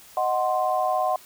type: chord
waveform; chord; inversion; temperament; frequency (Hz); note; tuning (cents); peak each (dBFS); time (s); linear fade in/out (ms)
sine; C diminished; first; equal; 622.3 / 740 / 1046.5; Eb5 / Gb5 / C6; 0 / 0 / 0; -26 / -23 / -27; 0.17-1.16; 2
effects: white hiss -49 dBFS RMS until 1.25 s